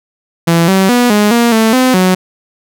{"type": "tone with pitch steps", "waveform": "sawtooth", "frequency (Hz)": [167.8, 191.2, 244, 208.3, 235.8, 222.2, 256.2, 184.8], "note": ["E3", "G3", "B3", "G#3", "A#3", "A3", "C4", "F#3"], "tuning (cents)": [31, -43, -21, 5, 20, 17, -36, -2], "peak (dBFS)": -3, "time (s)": [0.47, 2.15], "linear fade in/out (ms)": 10, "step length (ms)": 210, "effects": []}